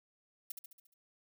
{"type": "noise with echo", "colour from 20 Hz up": "violet", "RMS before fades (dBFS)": -40, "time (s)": [0.5, 0.52], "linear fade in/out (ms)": 5, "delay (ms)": 70, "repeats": 6, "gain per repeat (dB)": -5, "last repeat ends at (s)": 0.94, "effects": []}